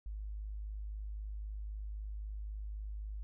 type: tone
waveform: sine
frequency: 51.91 Hz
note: G#1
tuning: in tune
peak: -39 dBFS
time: 0.06-3.23 s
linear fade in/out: 0 ms
effects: none